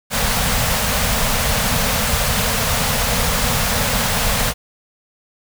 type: band-stop noise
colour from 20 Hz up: pink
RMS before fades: -18 dBFS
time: 0.1-4.54 s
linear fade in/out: 50 ms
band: 250 to 440 Hz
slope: 96 dB/octave
effects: none